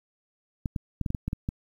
clicks, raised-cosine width 5 ms, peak -16 dBFS, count 9, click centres 0.658 / 0.762 / 1.013 / 1.062 / 1.104 / 1.148 / 1.28 / 1.331 / 1.489 s, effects 9-bit

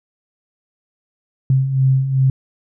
sine beating tone pair, 130.81 / 133.41 Hz, C3 / C3, 0 / +34 cents, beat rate 2.6 Hz, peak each -20 / -13 dBFS, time 1.5-2.3 s, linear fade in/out 2 ms, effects none

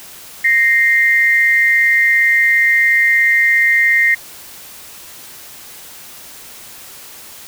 sine tone pair together, 1855.9 / 2093 Hz, A#6 / C7, -8 / 0 cents, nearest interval major second, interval 208 cents, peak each -12 dBFS, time 0.44-4.15 s, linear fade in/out 10 ms, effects white hiss -36 dBFS RMS until 7.47 s

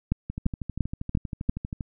two click trains, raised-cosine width 5 ms, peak -10 / -19 dBFS, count 5 / 20, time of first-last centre 0.12-1.495 / 0.3-1.808 s, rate 2.91 / 12.6 Hz, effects none

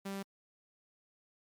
sawtooth tone, 196.2 Hz, G3, 2 cents sharp, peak -34 dBFS, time 0.05-0.23 s, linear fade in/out 10 ms, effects MP3 96 kbps

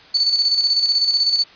sine tone with tremolo, 4478 Hz, C#8, 17 cents sharp, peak -12 dBFS, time 0.14-1.44 s, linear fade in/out 10 ms, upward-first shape square, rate 16 Hz, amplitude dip 50%, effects white hiss -45 dBFS RMS until 1.55 s + resampled to 11025 Hz

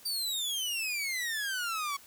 sawtooth exponential sweep, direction down, 4699 to 1108.7 Hz, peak -28 dBFS, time 0.05-1.97 s, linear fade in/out 10 ms, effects white hiss -55 dBFS RMS until 2.06 s

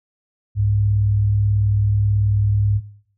sine tone pair together, 64.1 / 102.5 Hz, C2 / G#2, -35 / -22 cents, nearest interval minor sixth, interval 813 cents, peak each -26 / -15 dBFS, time 0.55-2.81 s, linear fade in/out 50 ms, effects noise-tail reverb RT60 0.6 s tail -18 dB re dry

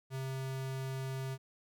square tone, 132.8 Hz, C3, 26 cents sharp, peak -37 dBFS, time 0.1-1.38 s, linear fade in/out 50 ms, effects none

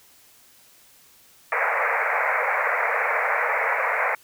white band-pass noise, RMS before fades -23 dBFS, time 1.52-4.15 s, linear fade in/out 2 ms, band 460 to 2300 Hz, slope 96 dB/octave, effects white hiss -54 dBFS RMS until 4.23 s

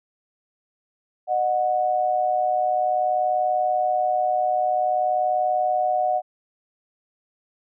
sine tone pair together, 613.5 / 734 Hz, D#5 / F#5, -25 / -14 cents, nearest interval minor third, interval 311 cents, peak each -24 / -20 dBFS, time 1.27-6.22 s, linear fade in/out 50 ms, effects none

